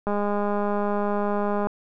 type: click train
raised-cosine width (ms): 1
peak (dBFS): -13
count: 329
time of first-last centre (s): 0.07-1.67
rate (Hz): 205
effects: none